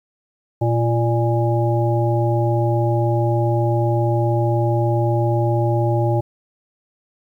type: harmonic tone with a mistuned harmonic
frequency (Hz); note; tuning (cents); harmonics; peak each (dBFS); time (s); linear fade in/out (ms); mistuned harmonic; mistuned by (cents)
118; A#2; +22; 1 / 3 / 5 / 7; -17 / -22 / -24 / -25; 0.61-6.21; 10; 3; -43
effects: 9-bit